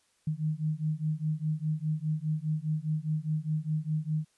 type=beating tone pair; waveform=sine; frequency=152.5 / 157.4 Hz; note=D#3 / D#3; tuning=-34 / +20 cents; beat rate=4.9 Hz; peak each=-31 dBFS; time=0.27-4.25 s; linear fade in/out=5 ms; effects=white hiss -70 dBFS RMS until 4.37 s + resampled to 24000 Hz